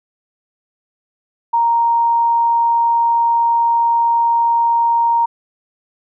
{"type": "tone", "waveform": "sine", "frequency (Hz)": 932.3, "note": "A#5", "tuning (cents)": 0, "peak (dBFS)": -11, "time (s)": [1.53, 5.26], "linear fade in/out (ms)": 10, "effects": []}